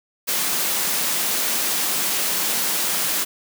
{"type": "high-pass noise", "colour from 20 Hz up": "white", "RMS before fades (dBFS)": -22, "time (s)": [0.27, 3.25], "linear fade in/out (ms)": 20, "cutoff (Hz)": 150, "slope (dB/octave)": 48, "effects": []}